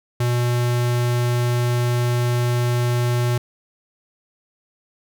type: tone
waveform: square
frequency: 121.4 Hz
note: B2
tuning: 29 cents flat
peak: -18 dBFS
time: 0.2-3.38 s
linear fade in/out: 5 ms
effects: none